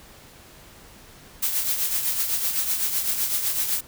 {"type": "noise with tremolo", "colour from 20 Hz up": "blue", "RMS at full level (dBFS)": -22, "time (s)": [1.42, 3.81], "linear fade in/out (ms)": 10, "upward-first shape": "triangle", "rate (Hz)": 7.9, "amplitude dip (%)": 60, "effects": ["pink hiss -48 dBFS RMS until 3.87 s"]}